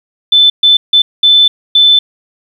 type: tone bursts at uneven times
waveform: sine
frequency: 3520 Hz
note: A7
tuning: in tune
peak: -3 dBFS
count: 5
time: 0.32-0.5 / 0.63-0.77 / 0.93-1.02 / 1.23-1.48 / 1.75-1.99 s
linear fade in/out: 5 ms
effects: 7-bit